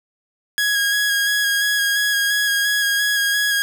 sawtooth tone with vibrato, 1653 Hz, G#6, 9 cents flat, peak -13 dBFS, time 0.58-3.62 s, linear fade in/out 0 ms, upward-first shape square, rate 2.9 Hz, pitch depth 17 cents each way, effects none

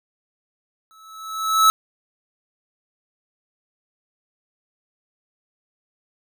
square tone with exponential growth, 1303 Hz, E6, 20 cents flat, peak -10 dBFS, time 0.91-1.7 s, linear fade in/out 0 ms, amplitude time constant 170 ms, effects none

